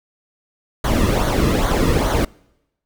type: noise with flanger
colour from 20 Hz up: brown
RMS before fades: -17 dBFS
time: 0.84-2.25 s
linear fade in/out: 5 ms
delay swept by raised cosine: 0.38 to 1.35 ms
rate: 2.4 Hz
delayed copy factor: -0.65
effects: noise-tail reverb RT60 0.9 s tail -26 dB re dry